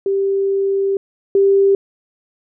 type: tone pair in turn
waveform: sine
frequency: 392.4 / 393.9 Hz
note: G4 / G4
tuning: +2 / +8 cents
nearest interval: unison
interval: 6 cents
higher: second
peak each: -14 / -9 dBFS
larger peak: second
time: 0.06-0.97 / 1.35-1.75 s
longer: first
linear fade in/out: 2 ms
effects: none